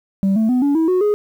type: tone with pitch steps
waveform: sine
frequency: 194.4 / 220.7 / 250.7 / 284.6 / 323.2 / 367 / 416.7 Hz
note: G3 / A3 / B3 / C#4 / E4 / F#4 / G#4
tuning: -14 / +5 / +26 / +46 / -34 / -14 / +6 cents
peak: -10 dBFS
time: 0.23-1.14 s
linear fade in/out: 0 ms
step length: 130 ms
effects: tanh soft clip ceiling -12 dBFS + 8-bit